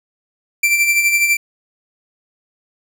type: tone with tremolo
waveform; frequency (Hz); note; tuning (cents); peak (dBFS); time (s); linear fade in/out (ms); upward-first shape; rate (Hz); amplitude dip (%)
45% pulse; 2349; D7; 0; -10; 0.63-1.37; 5; sine; 12; 50
effects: none